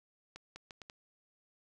accelerating click train, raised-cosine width 0.2 ms, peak -30 dBFS, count 5, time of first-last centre 0.36-0.899 s, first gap 200 ms, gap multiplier 0.74, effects none

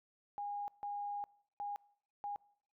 sine tone bursts at uneven times, 817 Hz, G#5, 29 cents flat, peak -38 dBFS, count 4, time 0.38-0.68 / 0.83-1.24 / 1.6-1.76 / 2.24-2.36 s, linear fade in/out 0 ms, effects noise-tail reverb RT60 0.7 s tail -24 dB re dry

